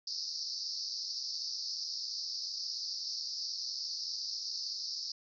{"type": "band-pass noise", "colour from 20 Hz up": "white", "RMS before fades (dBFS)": -39, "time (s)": [0.07, 5.12], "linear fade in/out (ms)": 5, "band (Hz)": [4400, 5500], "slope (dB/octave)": 96, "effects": []}